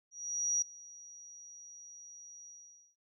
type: tone with ADSR envelope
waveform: sine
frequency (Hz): 5770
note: F#8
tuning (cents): -44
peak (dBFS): -27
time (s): 0.11-2.96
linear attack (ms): 510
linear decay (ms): 4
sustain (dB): -22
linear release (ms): 480
effects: none